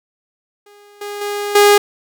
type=tone with level steps; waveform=sawtooth; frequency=410.3 Hz; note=G#4; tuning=21 cents flat; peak=-39 / -21 / -16 / -3 dBFS; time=0.66-1.78 s; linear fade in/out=5 ms; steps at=1.01 / 1.21 / 1.55 s; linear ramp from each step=5 ms; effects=none